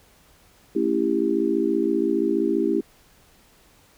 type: chord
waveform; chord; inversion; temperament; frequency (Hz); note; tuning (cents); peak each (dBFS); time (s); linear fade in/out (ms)
sine; A dominant seventh; none; just; 220 / 275 / 330 / 396; A3 / C#4 / E4 / G4; 0 / -14 / +2 / +18; -28 / -25 / -23 / -24; 0.75-2.81; 10
effects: pink hiss -56 dBFS RMS until 3.97 s